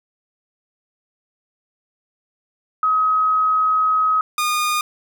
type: tone pair in turn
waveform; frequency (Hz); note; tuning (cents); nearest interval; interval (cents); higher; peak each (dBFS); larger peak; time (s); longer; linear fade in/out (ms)
sine / sawtooth; 1269 / 1221.9; D#6 / D#6; +34 / -32; minor second; 66; first; -14; neither; 2.83-4.21 / 4.38-4.81; first; 2
effects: none